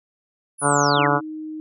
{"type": "linear sweep", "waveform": "sine", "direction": "down", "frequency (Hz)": [10610, 652], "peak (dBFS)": -24, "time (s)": [0.58, 1.12], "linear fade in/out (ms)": 50}
{"type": "harmonic tone", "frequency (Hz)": 144.1, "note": "D3", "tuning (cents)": -33, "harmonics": [1, 2, 3, 4, 5, 6, 7, 8, 9, 10], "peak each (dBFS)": [-25, -25, -25, -25, -25, -25, -25, -25, -25, -25], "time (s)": [0.61, 1.21], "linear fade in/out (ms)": 50}
{"type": "tone", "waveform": "sine", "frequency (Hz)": 311.1, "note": "D#4", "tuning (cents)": 0, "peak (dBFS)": -29, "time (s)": [0.97, 1.6], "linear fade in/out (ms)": 0}
{"effects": []}